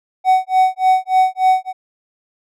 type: tone with tremolo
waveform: triangle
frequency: 750 Hz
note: F#5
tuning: 23 cents sharp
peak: -6 dBFS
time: 0.24-1.73 s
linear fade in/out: 50 ms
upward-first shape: sine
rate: 3.4 Hz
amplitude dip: 100%
effects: none